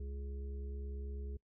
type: harmonic tone with a mistuned harmonic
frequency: 69.3 Hz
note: C#2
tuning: in tune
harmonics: 1 / 3 / 5 / 6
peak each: -40 / -55 / -60 / -53 dBFS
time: 0-1.37 s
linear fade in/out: 5 ms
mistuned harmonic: 1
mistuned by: -28 cents
effects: noise-tail reverb RT60 0.1 s tail -23 dB re dry